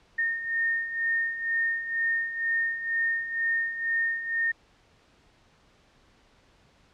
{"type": "beating tone pair", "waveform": "sine", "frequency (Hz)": [1831, 1833.1], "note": ["A#6", "A#6"], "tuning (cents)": [-32, -30], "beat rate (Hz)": 2.1, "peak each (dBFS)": [-32, -26], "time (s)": [0.18, 4.52], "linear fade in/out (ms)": 10, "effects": ["pink hiss -61 dBFS RMS until 6.93 s", "low-pass 5000 Hz 12 dB/octave"]}